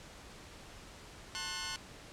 10% pulse chord, F# diminished, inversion first, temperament just, 888 / 1065.6 / 1480 Hz, A5 / C6 / F#6, +16 / +31 / 0 cents, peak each -37 / -34 / -32 dBFS, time 1.35-1.76 s, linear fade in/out 0 ms, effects pink hiss -52 dBFS RMS until 2.12 s + low-pass 8000 Hz 12 dB/octave

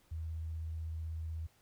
sine tone with vibrato, 80.5 Hz, E2, 41 cents flat, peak -37 dBFS, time 0.11-1.47 s, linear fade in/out 10 ms, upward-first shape sine, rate 16 Hz, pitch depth 13 cents each way, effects pink hiss -69 dBFS RMS until 1.61 s

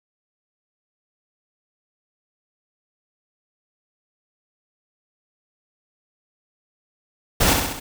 pink noise with echo, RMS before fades -17 dBFS, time 7.4-7.54 s, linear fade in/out 10 ms, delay 65 ms, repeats 4, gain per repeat -4 dB, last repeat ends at 7.8 s, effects none

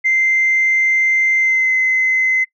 sine tone with pitch glide, 2083 to 2051 Hz, C7 to C7, -8 to -35 cents, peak -11 dBFS, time 0.04-2.45 s, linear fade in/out 20 ms, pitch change -27 cents, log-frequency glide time 1.38-1.73 s, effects noise-tail reverb RT60 0.1 s tail -23 dB re dry + tanh soft clip ceiling -7 dBFS

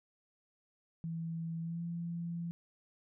sine tone with pitch glide, 164.81 to 169.93 Hz, E3 to F3, 0 to -47 cents, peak -36 dBFS, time 1.04-2.51 s, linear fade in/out 0 ms, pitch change +53 cents, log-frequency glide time 1.61-1.82 s, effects none

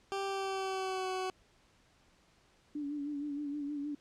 20% pulse tone with pitch glide, 392 to 373.6 Hz, G4 to F#4, 0 to +17 cents, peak -29 dBFS, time 0.12-1.3 s, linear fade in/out 0 ms, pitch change -83 cents, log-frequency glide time 0.25-1.09 s
sine tone with vibrato, 289.8 Hz, D4, 23 cents flat, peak -35 dBFS, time 2.75-3.95 s, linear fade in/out 5 ms, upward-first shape sine, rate 6.4 Hz, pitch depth 48 cents each way
effects pink hiss -67 dBFS RMS until 4 s + low-pass 7000 Hz 12 dB/octave

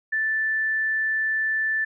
sine tone, 1760 Hz, A6, in tune, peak -21 dBFS, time 0.12-1.85 s, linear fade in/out 10 ms, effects none

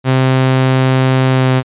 sawtooth tone with pitch glide, 130.81 to 129.61 Hz, C3 to C3, 0 to -16 cents, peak -5 dBFS, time 0.04-1.63 s, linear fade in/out 50 ms, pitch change -16 cents, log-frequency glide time 1.3-1.51 s, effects resampled to 8000 Hz

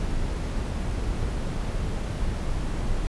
brown noise, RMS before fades -27 dBFS, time 0-3.07 s, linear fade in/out 0 ms, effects resampled to 24000 Hz

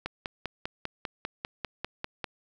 click train, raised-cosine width 0.3 ms, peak -16 dBFS, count 12, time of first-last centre 0.06-2.243 s, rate 5.04 Hz, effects none

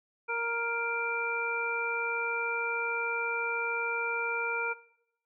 harmonic tone with a mistuned harmonic, 466.4 Hz, A#4, 1 cent sharp, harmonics 1 / 2 / 3 / 5, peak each -36 / -36 / -34 / -34 dBFS, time 0.28-4.74 s, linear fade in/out 20 ms, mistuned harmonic 5, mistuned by +21 cents, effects noise-tail reverb RT60 0.8 s tail -19 dB re dry

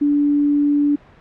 sine tone, 290 Hz, D4, 22 cents flat, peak -13 dBFS, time 0.01-0.96 s, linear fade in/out 10 ms, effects pink hiss -47 dBFS RMS until 1.2 s + low-pass 2000 Hz 12 dB/octave

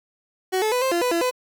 30% pulse tone with pitch steps, 374.1 / 433 / 497.1 / 526 / 344.4 / 496.3 / 338.1 / 503 Hz, F#4 / A4 / B4 / C5 / F4 / B4 / E4 / B4, +19 / -28 / +11 / +9 / -24 / +8 / +44 / +32 cents, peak -17 dBFS, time 0.52-1.312 s, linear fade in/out 20 ms, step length 99 ms, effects 9-bit

